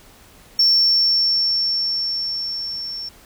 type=tone with level ramp; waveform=sine; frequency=5440 Hz; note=F8; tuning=46 cents flat; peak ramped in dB=-9 to -27 dBFS; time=0.59-3.09 s; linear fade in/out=5 ms; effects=tanh soft clip ceiling -10 dBFS + pink hiss -48 dBFS RMS until 3.25 s